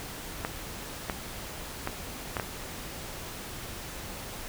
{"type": "clicks", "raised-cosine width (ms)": 0.5, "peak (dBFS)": -14, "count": 5, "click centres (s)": [0.449, 1.098, 1.874, 2.368, 2.398], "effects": ["pink hiss -40 dBFS RMS until 4.48 s"]}